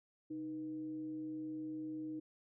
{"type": "tone with frequency modulation", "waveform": "sine", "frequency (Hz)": 311.1, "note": "D#4", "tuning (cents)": 0, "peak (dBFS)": -40, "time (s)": [0.3, 2.2], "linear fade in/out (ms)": 10, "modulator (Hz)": 178, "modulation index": 0.27, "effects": []}